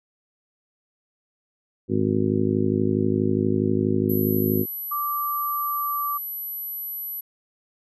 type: harmonic tone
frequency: 52.3 Hz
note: G#1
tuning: 13 cents sharp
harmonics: 2 / 3 / 4 / 5 / 6 / 7 / 8 / 9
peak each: -27 / -31 / -25 / -25 / -33 / -24 / -36 / -34 dBFS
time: 1.88-4.66 s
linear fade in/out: 50 ms
type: tone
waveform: sine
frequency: 11800 Hz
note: F#9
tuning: 6 cents flat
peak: -29 dBFS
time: 4.09-7.21 s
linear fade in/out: 10 ms
type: tone with pitch glide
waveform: sine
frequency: 1172 to 1165.2 Hz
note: D6 to D6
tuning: -4 to -14 cents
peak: -24 dBFS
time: 4.91-6.18 s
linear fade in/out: 10 ms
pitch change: -10 cents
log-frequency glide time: 5.62-6.06 s
effects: none